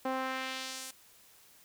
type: tone with band-pass filter sweep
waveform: sawtooth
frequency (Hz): 261.6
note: C4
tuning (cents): 0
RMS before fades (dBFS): -37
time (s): 0.05-0.91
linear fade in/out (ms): 5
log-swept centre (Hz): 720 to 10000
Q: 0.99
effects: white hiss -60 dBFS RMS until 1.64 s